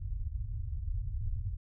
pink low-pass noise, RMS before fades -35 dBFS, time 0-1.57 s, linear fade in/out 20 ms, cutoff 110 Hz, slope 48 dB/octave, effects none

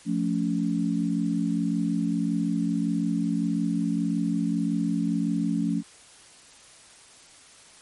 sine chord, F augmented, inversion none, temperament equal with one note detuned, 174.61 / 220 / 281.7 Hz, F3 / A3 / C#4, 0 / 0 / +28 cents, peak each -27 dBFS, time 0.05-5.83 s, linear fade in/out 50 ms, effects white hiss -51 dBFS RMS until 7.81 s + MP3 48 kbps

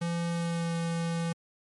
square tone with pitch glide, 170 to 167.56 Hz, F3 to E3, -46 to +29 cents, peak -29 dBFS, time 0.01-1.33 s, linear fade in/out 10 ms, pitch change -25 cents, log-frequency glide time 0.3-0.75 s, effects MP3 48 kbps

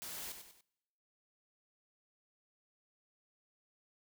white noise with echo, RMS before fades -45 dBFS, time 0.02-0.32 s, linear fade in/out 0 ms, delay 96 ms, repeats 3, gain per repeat -7 dB, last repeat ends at 0.608 s, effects noise-tail reverb RT60 1.0 s tail -26 dB re dry

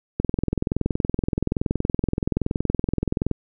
click train, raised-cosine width 3 ms, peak -8 dBFS, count 67, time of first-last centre 0.2-3.313 s, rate 21.2 Hz, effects none

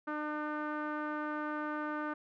sawtooth tone with low-pass filter, 301.3 Hz, D4, 44 cents sharp, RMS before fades -37 dBFS, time 0.07-2.14 s, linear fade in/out 10 ms, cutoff 1400 Hz, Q 4, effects none

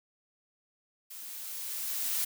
blue noise with level ramp, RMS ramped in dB -45 to -30 dBFS, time 1.1-2.25 s, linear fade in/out 10 ms, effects none

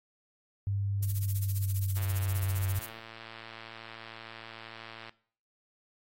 sine tone with pitch glide, 99.6 to 95.32 Hz, G2 to G2, +28 to -48 cents, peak -28 dBFS, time 0.67-2.79 s, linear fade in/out 0 ms, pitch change -76 cents, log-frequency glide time 1.15-2.26 s
violet noise with tremolo, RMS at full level -36 dBFS, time 1.02-2.89 s, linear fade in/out 10 ms, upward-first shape sine, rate 15 Hz, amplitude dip 100%
click train, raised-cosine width 0.3 ms, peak -29 dBFS, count 354, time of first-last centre 1.97-5.094 s, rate 113 Hz
effects noise-tail reverb RT60 0.5 s tail -18 dB re dry + AAC 48 kbps

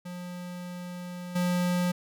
square tone with level steps, 178.1 Hz, F3, 34 cents sharp, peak -37 / -25 dBFS, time 0.05-1.92 s, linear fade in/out 10 ms, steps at 1.35 s, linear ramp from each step 10 ms, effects none

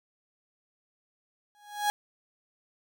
35% pulse tone with exponential growth, 829 Hz, G#5, 3 cents flat, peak -20 dBFS, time 1.55-1.9 s, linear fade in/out 0 ms, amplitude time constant 74 ms, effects none

